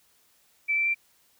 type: tone with pitch steps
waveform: sine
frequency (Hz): 2322 / 2338 / 2354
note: D7 / D7 / D7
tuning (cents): -20 / -8 / +3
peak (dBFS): -22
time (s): 0.68-0.947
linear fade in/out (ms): 20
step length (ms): 89
effects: white hiss -64 dBFS RMS until 1.39 s